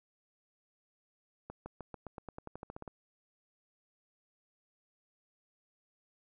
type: accelerating click train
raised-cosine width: 1 ms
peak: -29 dBFS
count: 15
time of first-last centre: 1.5-2.878 s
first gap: 160 ms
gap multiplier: 0.92
effects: none